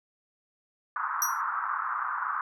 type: band-pass noise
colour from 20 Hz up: white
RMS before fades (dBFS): -31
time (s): 0.96-2.41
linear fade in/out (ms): 2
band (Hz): 1000 to 1400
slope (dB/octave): 48
type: tone with exponential decay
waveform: sawtooth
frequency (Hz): 5800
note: F#8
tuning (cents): -35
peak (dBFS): -19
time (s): 1.22-1.41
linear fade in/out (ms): 1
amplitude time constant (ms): 41
effects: none